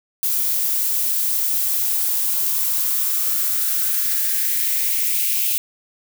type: noise with high-pass filter sweep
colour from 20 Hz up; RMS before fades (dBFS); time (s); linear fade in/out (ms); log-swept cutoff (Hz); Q
violet; -20; 0.23-5.58; 0; 440 to 2600; 3.6
effects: none